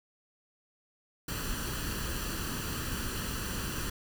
pink noise with comb filter, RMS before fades -35 dBFS, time 1.28-3.9 s, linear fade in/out 5 ms, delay 0.68 ms, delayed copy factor +0.65, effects none

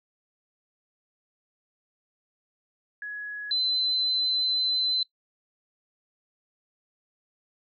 sine tone pair in turn, 1680 / 4047 Hz, G#6 / B7, +19 / +42 cents, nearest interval octave + minor third, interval 1523 cents, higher second, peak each -32 / -22 dBFS, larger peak second, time 3.02-3.51 / 3.51-5.03 s, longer second, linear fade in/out 2 ms, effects noise-tail reverb RT60 0.1 s tail -22 dB re dry + MP3 96 kbps

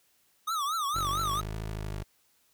square tone with vibrato, 1220 Hz, D#6, 34 cents flat, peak -29 dBFS, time 0.47-1.41 s, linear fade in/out 10 ms, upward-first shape triangle, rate 4.4 Hz, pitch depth 200 cents each way
20% pulse linear two-way sweep, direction up then down, 46 to 54 to 50.6 Hz, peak -29 dBFS, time 0.94-2.04 s, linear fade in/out 20 ms, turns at 1.59 s
effects white hiss -68 dBFS RMS until 2.53 s

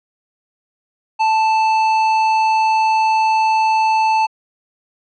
sine tone with tanh clipping, 880 Hz, A5, in tune, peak -14 dBFS, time 1.19-4.27 s, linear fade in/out 20 ms, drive 12 dB, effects low-pass 6000 Hz 12 dB/octave

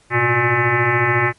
sine tone with frequency modulation, 1069 Hz, C6, 37 cents sharp, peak -13 dBFS, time 0.1-1.33 s, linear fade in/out 50 ms, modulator 236 Hz, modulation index 4.7, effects pink hiss -54 dBFS RMS until 1.38 s + MP3 48 kbps

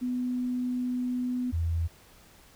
sine tone pair in turn, 249.1 / 83.13 Hz, B3 / E2, +15 / +15 cents, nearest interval octave + perfect fifth, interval 1900 cents, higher first, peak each -27 / -25 dBFS, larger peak second, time 0.01-1.52 / 1.52-1.88 s, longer first, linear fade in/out 20 ms, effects pink hiss -56 dBFS RMS until 2.55 s

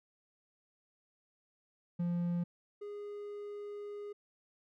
triangle tone pair in turn, 173.7 / 411.7 Hz, F3 / G#4, -9 / -15 cents, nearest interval octave + minor third, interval 1494 cents, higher second, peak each -29 / -39 dBFS, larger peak first, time 1.99-2.44 / 2.81-4.13 s, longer second, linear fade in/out 10 ms, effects none

